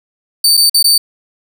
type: tone with dropouts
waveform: sawtooth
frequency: 4577 Hz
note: D8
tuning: 45 cents flat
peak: -4 dBFS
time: 0.44-0.98 s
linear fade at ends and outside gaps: 5 ms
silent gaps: 0.57-0.574 / 0.697-0.743 / 0.828-0.842 s
effects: none